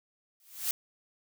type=noise with exponential growth; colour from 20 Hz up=blue; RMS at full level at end=-27 dBFS; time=0.4-0.71 s; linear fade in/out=1 ms; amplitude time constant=66 ms; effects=none